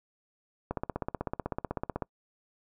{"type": "click train", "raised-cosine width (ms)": 1, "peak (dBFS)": -17, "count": 22, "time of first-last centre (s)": [0.71, 2.022], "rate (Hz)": 16, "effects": ["noise-tail reverb RT60 0.1 s tail -26 dB re dry"]}